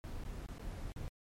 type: noise with dropouts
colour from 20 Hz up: brown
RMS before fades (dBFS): -43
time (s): 0.04-1.08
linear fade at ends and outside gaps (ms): 0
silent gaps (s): 0.237-0.25 / 0.462-0.488 / 0.582-0.595 / 0.92-0.962
effects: MP3 64 kbps